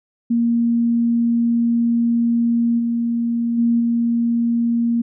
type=tone with level steps; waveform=sine; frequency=234.2 Hz; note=A#3; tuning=8 cents sharp; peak=-14 / -17 / -13 / -15 dBFS; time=0.3-5.02 s; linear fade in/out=10 ms; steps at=2.78 / 3.57 / 3.79 s; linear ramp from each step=20 ms; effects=none